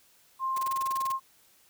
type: tone with pitch glide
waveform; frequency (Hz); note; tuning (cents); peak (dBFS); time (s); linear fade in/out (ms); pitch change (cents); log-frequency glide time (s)
sine; 1056 to 1064.6; C6 to C6; +16 to +30; -27; 0.39-1.2; 50; +14; 0.62-0.71
type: noise bursts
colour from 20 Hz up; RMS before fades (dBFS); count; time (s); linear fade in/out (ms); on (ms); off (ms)
white; -39; 12; 0.56-1.122; 5; 23; 26
effects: white hiss -62 dBFS RMS until 1.69 s